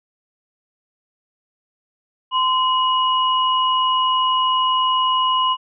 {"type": "tone pair together", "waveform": "sine", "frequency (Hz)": [1029.5, 2908], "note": ["C6", "F#7"], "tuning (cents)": [-28, -31], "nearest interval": "octave + tritone", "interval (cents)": 1797, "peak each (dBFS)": [-16, -21], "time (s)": [2.31, 5.57], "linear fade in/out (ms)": 50, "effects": []}